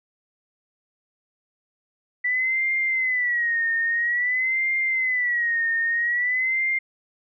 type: tone with vibrato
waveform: sine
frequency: 1965 Hz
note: B6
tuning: 9 cents flat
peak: -20 dBFS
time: 2.24-6.79 s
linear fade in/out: 10 ms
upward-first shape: sine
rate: 0.5 Hz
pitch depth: 120 cents each way
effects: none